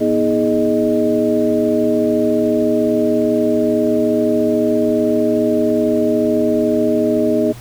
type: tone cluster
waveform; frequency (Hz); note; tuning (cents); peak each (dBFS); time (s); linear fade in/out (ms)
sine; 242 / 315.8 / 418.2 / 620; B3 / D#4 / G#4 / D#5; -35 / +26 / +12 / -6; -18; 0-7.53; 20
effects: added 120 Hz sine -33 dBFS peak until 7.6 s + pink hiss -40 dBFS RMS until 7.6 s